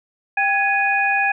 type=tone cluster; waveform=sine; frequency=790 / 1674 / 2480 Hz; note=G5 / G#6 / D#7; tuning=+13 / +13 / -6 cents; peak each=-20 dBFS; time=0.37-1.32 s; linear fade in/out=5 ms; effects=none